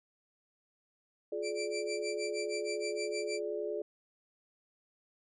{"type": "chord", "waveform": "sine", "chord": "D diminished", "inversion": "first", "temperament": "just", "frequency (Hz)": [352.4, 422.9, 587.3], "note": ["F4", "Ab4", "D5"], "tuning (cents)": [16, 31, 0], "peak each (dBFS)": [-40, -36, -39], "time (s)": [1.32, 3.82], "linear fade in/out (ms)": 5}
{"type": "tone with tremolo", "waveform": "20% pulse", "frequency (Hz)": 2340, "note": "D7", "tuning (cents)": -7, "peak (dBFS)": -32, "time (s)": [1.42, 3.41], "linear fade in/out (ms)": 50, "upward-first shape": "sine", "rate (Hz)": 6.4, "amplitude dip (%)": 95}
{"effects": ["resampled to 24000 Hz"]}